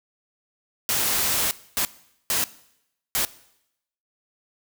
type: noise bursts at uneven times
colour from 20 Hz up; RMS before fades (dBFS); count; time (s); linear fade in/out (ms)
white; -23; 4; 0.89-1.51 / 1.77-1.85 / 2.3-2.44 / 3.15-3.25; 0
effects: noise-tail reverb RT60 0.8 s tail -19 dB re dry